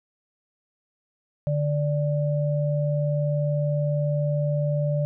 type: tone pair together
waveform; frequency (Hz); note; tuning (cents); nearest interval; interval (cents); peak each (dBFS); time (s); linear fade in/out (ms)
sine; 146.6 / 586; D3 / D5; -3 / -4; 2 octaves; 2399; -22 / -27; 1.47-5.05; 0
effects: none